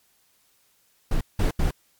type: noise bursts at uneven times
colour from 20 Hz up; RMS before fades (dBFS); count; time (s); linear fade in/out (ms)
brown; -21; 3; 1.11-1.21 / 1.39-1.51 / 1.59-1.71; 5
effects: white hiss -64 dBFS RMS until 1.99 s + MP3 96 kbps